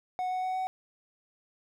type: tone with pitch steps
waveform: triangle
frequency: 736 / 740.7 / 745.4 / 750.2 Hz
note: F#5 / F#5 / F#5 / F#5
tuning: -9 / +2 / +13 / +24 cents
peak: -27 dBFS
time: 0.19-0.67 s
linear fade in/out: 0 ms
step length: 120 ms
effects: none